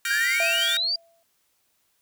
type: chord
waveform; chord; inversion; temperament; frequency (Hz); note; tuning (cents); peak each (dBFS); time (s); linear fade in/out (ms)
sawtooth; G minor seventh; third; equal with one note detuned; 1411.5 / 1568 / 1864.7 / 2349; F6 / G6 / Bb6 / D7; +18 / 0 / 0 / 0; -27; 0.05-0.77; 2
type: exponential sweep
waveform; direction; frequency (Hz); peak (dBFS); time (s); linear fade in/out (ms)
sine; up; 1585 to 4839; -22; 0.1-0.96; 5
type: tone with exponential decay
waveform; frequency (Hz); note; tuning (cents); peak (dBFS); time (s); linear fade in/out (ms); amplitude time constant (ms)
sine; 670; E5; +28; -24; 0.4-1.23; 2; 180
effects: white hiss -69 dBFS RMS until 2.01 s